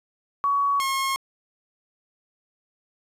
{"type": "tone pair in turn", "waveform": ["sine", "sawtooth"], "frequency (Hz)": [1125, 1079.1], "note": ["C#6", "C#6"], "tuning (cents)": [25, -47], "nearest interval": "minor second", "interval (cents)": 72, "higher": "first", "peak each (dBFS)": -19, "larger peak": "neither", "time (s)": [[0.44, 0.8], [0.8, 1.16]], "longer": "neither", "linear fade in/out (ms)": 0, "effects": ["resampled to 32000 Hz", "10-bit"]}